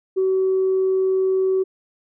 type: tone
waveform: sine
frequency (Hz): 378.6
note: F#4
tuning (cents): +40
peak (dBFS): -15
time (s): 0.16-1.64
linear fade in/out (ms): 20
effects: tanh soft clip ceiling -12 dBFS

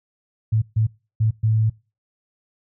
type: tone bursts at uneven times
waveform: sine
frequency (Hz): 110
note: A2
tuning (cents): 0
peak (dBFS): -15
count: 4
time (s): 0.52-0.62 / 0.76-0.87 / 1.2-1.31 / 1.43-1.7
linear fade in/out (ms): 10
effects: noise-tail reverb RT60 0.3 s tail -23 dB re dry

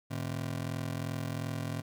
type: ring-modulated tone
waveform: 30% pulse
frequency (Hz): 128.7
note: C3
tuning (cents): -28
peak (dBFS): -28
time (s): 0.1-1.82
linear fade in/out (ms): 20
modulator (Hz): 21.4
effects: none

